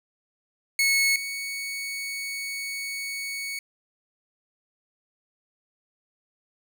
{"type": "tone pair in turn", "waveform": "sawtooth", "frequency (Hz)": [2200, 2224], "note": ["C#7", "C#7"], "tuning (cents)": [-14, 5], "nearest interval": "unison", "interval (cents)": 19, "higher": "second", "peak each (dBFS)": [-16, -27], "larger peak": "first", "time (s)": [[0.79, 1.16], [1.16, 3.59]], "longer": "second", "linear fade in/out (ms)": 2, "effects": []}